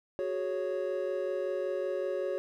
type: chord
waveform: triangle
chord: F# suspended second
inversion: none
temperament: equal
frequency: 370 / 415.3 / 554.4 Hz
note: F#4 / G#4 / C#5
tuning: 0 / 0 / 0 cents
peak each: -33 / -35 / -31 dBFS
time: 0.19-2.38 s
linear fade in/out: 0 ms
effects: none